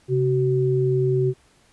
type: tone pair together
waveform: sine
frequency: 133.11 / 376.5 Hz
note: C3 / F#4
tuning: +30 / +30 cents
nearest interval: octave + tritone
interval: 1800 cents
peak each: -20 dBFS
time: 0.08-1.34 s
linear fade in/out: 50 ms
effects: pink hiss -58 dBFS RMS until 1.72 s + resampled to 24000 Hz